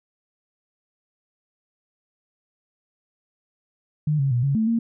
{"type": "tone with pitch steps", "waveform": "sine", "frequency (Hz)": [151.3, 137.2, 121.3, 139.2, 220.5, 230.1], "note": ["D#3", "C#3", "B2", "C#3", "A3", "A#3"], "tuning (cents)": [-48, -17, -31, 8, 4, -22], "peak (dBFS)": -18, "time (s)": [4.07, 4.79], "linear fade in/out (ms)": 5, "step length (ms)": 120, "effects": []}